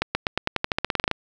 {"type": "accelerating click train", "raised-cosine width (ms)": 0.3, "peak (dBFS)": -5, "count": 16, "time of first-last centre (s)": [0.02, 1.113], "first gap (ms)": 130, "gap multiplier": 0.91, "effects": []}